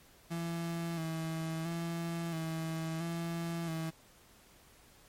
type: tone with vibrato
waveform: 35% pulse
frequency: 164.8 Hz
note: E3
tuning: in tune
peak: -33 dBFS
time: 0.3-3.91 s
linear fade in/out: 20 ms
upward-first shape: square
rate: 0.74 Hz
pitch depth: 33 cents each way
effects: pink hiss -61 dBFS RMS until 5.08 s + MP3 64 kbps